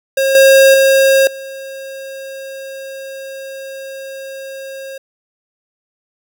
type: tone with level steps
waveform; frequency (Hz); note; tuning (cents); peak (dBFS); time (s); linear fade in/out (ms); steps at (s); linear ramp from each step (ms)
square; 539; C#5; -49; -12 / -5 / -8 / -27; 0.17-4.98; 5; 0.35 / 0.74 / 1.27; 2
effects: none